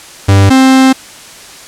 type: tone pair in turn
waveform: 45% pulse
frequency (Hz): 98.3 / 263.3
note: G2 / C4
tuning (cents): +5 / +11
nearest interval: octave + perfect fourth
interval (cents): 1706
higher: second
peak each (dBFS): -3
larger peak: neither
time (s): 0.28-0.5 / 0.5-0.93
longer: second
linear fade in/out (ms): 10
effects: white hiss -32 dBFS RMS until 1.67 s + low-pass 9000 Hz 12 dB/octave